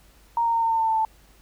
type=tone with pitch steps; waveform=sine; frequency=932.3 / 924.8 / 917.3 / 910 / 902.6 / 895.4 / 888.1 / 881 Hz; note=A#5 / A#5 / A#5 / A#5 / A5 / A5 / A5 / A5; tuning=0 / -14 / -28 / -42 / +44 / +30 / +16 / +2 cents; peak=-19 dBFS; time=0.37-1.05 s; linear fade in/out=2 ms; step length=85 ms; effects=added 50 Hz sine -54 dBFS peak until 1.41 s + pink hiss -57 dBFS RMS until 1.41 s